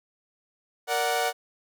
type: chord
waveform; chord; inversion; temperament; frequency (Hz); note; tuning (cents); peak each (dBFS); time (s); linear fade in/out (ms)
sawtooth; Bb augmented; none; equal with one note detuned; 466.2 / 585.6 / 740; Bb4 / D5 / F#5; 0 / -5 / 0; -26 / -27 / -22; 0.87-1.33; 50
effects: none